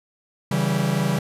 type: tone cluster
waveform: 45% pulse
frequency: 140 / 163.7 / 194.4 Hz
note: C#3 / E3 / G3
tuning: +18 / -12 / -14 cents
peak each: -24 dBFS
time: 0.51-1.19 s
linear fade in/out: 5 ms
effects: resampled to 32000 Hz